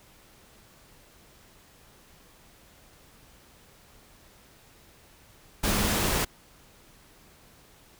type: tone in noise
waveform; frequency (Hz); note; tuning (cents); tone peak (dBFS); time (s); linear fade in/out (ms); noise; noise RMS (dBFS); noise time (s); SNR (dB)
sine; 207.7; G#3; 0; -33; 5.66-6.1; 10; pink; -26; 5.63-6.25; -10
effects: pink hiss -56 dBFS RMS until 7.99 s